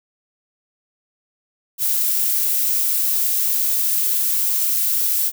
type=noise; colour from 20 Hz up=violet; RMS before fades=-19 dBFS; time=1.78-5.32 s; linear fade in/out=50 ms; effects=none